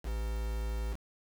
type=tone with quantisation; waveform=triangle; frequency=55.5 Hz; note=A1; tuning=16 cents sharp; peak=-30 dBFS; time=0.03-0.97 s; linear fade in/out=50 ms; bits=7; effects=none